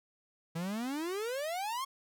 45% pulse exponential sweep, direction up, 160 to 1108.7 Hz, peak -34 dBFS, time 0.55-1.85 s, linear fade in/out 10 ms, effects none

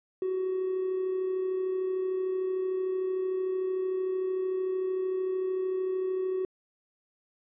triangle tone with amplitude modulation, 373.8 Hz, F#4, 18 cents sharp, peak -22 dBFS, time 0.22-6.45 s, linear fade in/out 2 ms, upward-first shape sine, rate 33.3 Hz, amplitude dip 45%, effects tanh soft clip ceiling -23 dBFS + resampled to 8000 Hz

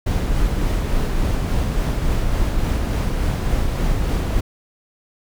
brown noise with tremolo, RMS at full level -18 dBFS, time 0.06-4.41 s, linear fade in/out 10 ms, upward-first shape sine, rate 3.5 Hz, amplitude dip 25%, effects none

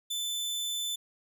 sawtooth tone, 3520 Hz, A7, in tune, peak -28 dBFS, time 0.1-0.96 s, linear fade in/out 10 ms, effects none

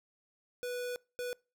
square tone bursts at uneven times, 491.9 Hz, B4, 7 cents flat, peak -36 dBFS, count 2, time 0.63-0.96 / 1.19-1.33 s, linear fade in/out 0 ms, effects noise-tail reverb RT60 0.3 s tail -24 dB re dry

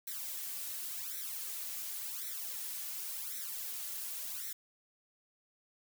blue noise with flanger, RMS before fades -41 dBFS, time 0.07-4.53 s, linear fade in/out 5 ms, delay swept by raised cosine 0.51 to 3.51 ms, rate 0.91 Hz, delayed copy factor +0.95, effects none

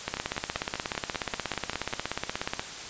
two click trains, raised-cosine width 0.3 ms, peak -16 / -12 dBFS, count 10 / 43, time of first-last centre 0.17-1.928 / 0.08-2.595 s, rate 5.12 / 16.7 Hz, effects white hiss -39 dBFS RMS until 2.89 s + resampled to 16000 Hz

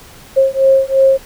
sine beating tone pair, 535 / 537.9 Hz, C5 / C5, +38 / +48 cents, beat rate 2.9 Hz, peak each -11 dBFS, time 0.36-1.18 s, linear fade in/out 20 ms, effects pink hiss -39 dBFS RMS until 1.25 s

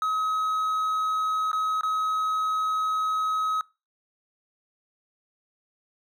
triangle tone with dropouts, 1274 Hz, D#6, 41 cents sharp, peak -21 dBFS, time 0.02-3.61 s, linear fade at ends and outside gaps 1 ms, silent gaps 1.516-1.53 / 1.81-1.833 s, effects noise-tail reverb RT60 0.3 s tail -24 dB re dry

